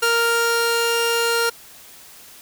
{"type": "tone pair together", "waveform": "sawtooth", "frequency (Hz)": [465.8, 1396.9], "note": ["A#4", "F6"], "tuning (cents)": [-1, 0], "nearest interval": "octave + perfect fifth", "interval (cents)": 1901, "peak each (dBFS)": -16, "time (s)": [0.02, 1.5], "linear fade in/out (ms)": 10, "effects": ["white hiss -44 dBFS RMS until 2.41 s"]}